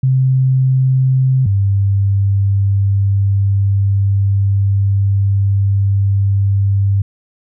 sine tone pair in turn, 130.81 / 98.92 Hz, C3 / G2, 0 / +16 cents, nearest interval perfect fourth, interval 484 cents, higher first, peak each -9 / -10 dBFS, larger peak first, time 0.03-1.46 / 1.46-7.02 s, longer second, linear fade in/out 5 ms, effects none

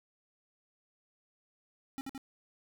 square tone with echo, 270 Hz, C#4, 45 cents flat, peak -37 dBFS, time 1.98-2.01 s, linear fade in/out 0 ms, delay 84 ms, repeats 2, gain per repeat -2 dB, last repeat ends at 2.178 s, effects none

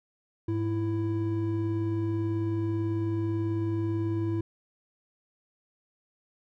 triangle tone pair together, 104.38 / 331.4 Hz, G#2 / E4, +9 / +9 cents, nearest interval octave + minor sixth, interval 2000 cents, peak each -27 dBFS, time 0.48-4.41 s, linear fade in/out 5 ms, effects none

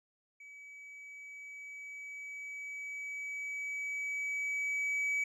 triangle tone with level ramp, 2282 Hz, C#7, 50 cents sharp, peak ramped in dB -48 to -28 dBFS, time 0.4-5.24 s, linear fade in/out 5 ms, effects resampled to 24000 Hz

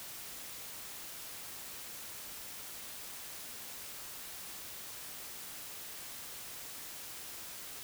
silence, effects white hiss -46 dBFS RMS until 7.83 s

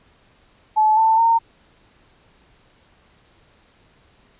sine tone with pitch steps, 863 / 889.3 / 916.4 Hz, A5 / A5 / A#5, -34 / +18 / -30 cents, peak -12 dBFS, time 0.76-1.39 s, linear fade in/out 20 ms, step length 210 ms, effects pink hiss -56 dBFS RMS until 4.39 s + resampled to 8000 Hz

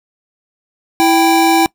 square tone pair together, 329.6 / 784 Hz, E4 / G5, 0 / 0 cents, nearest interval octave + minor third, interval 1500 cents, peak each -12 dBFS, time 1-1.66 s, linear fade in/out 0 ms, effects noise-tail reverb RT60 0.1 s tail -22 dB re dry

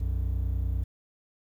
triangle tone pair together, 60.3 / 90.46 Hz, B1 / F#2, -41 / -39 cents, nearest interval perfect fifth, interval 702 cents, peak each -25 / -29 dBFS, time 0-0.84 s, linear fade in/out 10 ms, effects 10-bit

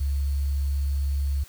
sine tone with sample-and-hold, 69.8 Hz, C#2, 13 cents sharp, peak -22 dBFS, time 0-1.44 s, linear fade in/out 10 ms, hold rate 4410 Hz, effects white hiss -50 dBFS RMS until 1.48 s

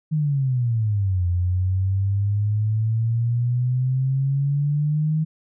sine exponential two-way sweep, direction down then up, 158.1 to 87.5 to 158.1 Hz, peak -18 dBFS, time 0.11-5.25 s, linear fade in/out 20 ms, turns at 1.27 s, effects none

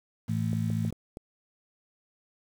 harmonic tone, 55 Hz, A1, in tune, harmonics 2 / 3 / 4, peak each -29 / -31 / -32 dBFS, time 0.28-0.91 s, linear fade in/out 20 ms
clicks, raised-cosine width 2 ms, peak -26 dBFS, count 5, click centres 0.531 / 0.702 / 0.85 / 0.926 / 1.171 s
effects 8-bit

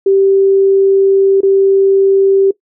sine tone with dropouts, 390 Hz, G4, 9 cents flat, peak -6 dBFS, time 0.06-2.51 s, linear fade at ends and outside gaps 5 ms, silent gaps 1.407-1.431 s, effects noise-tail reverb RT60 0.1 s tail -19 dB re dry

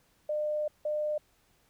sine tone bursts at uneven times, 603 Hz, D5, 46 cents sharp, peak -28 dBFS, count 2, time 0.29-0.68 / 0.85-1.18 s, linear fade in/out 5 ms, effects pink hiss -68 dBFS RMS until 1.69 s

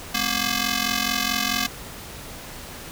5% pulse ring-modulated tone, 466.2 Hz, A#4, in tune, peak -7 dBFS, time 0.14-1.67 s, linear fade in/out 5 ms, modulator 677 Hz, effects pink hiss -38 dBFS RMS until 2.91 s

